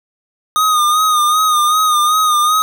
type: tone with vibrato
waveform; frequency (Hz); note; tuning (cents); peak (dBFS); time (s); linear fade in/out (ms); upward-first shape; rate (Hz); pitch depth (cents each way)
square; 1233; D#6; -16; -11; 0.56-2.62; 0; sine; 2.6; 49
effects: none